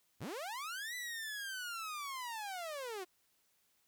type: linear two-way sweep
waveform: sawtooth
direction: up then down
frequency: 69.3 to 1999 to 349.1 Hz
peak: -37 dBFS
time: 0.2-3.05 s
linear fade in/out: 20 ms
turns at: 0.95 s
effects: white hiss -75 dBFS RMS until 3.87 s